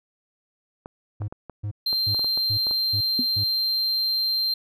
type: clicks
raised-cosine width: 1 ms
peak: -23 dBFS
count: 11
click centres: 0.859 / 1.219 / 1.325 / 1.497 / 1.929 / 2.146 / 2.194 / 2.245 / 2.375 / 2.669 / 2.711 s
type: tone bursts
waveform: triangle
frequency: 103.83 Hz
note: G#2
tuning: in tune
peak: -24 dBFS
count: 6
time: 1.2-3.442 s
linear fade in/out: 10 ms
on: 82 ms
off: 350 ms
type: tone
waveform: triangle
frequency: 4155 Hz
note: C8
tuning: 13 cents flat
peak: -20 dBFS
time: 1.86-4.54 s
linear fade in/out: 5 ms
type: tone with exponential decay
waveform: sine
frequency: 246.9 Hz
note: B3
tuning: in tune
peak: -19 dBFS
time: 3.19-3.27 s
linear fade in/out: 2 ms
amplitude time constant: 16 ms
effects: none